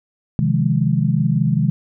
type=chord; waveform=sine; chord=F minor seventh; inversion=second; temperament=equal with one note detuned; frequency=130.81 / 156.19 / 174.61 / 207.7 Hz; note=C3 / Eb3 / F3 / Ab3; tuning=0 / +7 / 0 / 0 cents; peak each=-19 / -18 / -22 / -21 dBFS; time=0.39-1.7 s; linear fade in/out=0 ms; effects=none